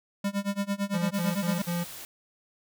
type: tone with tremolo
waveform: square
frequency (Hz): 200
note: G3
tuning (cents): +35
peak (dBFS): -25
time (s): 0.24-1.62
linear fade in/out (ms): 5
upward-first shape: sine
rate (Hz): 8.9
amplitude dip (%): 95
type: tone bursts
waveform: square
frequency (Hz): 172.8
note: F3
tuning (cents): -18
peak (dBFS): -28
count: 4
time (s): 0.93-1.845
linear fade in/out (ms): 20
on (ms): 180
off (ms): 65
type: noise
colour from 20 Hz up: white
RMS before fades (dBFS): -42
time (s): 1.14-2.05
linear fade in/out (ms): 0
effects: none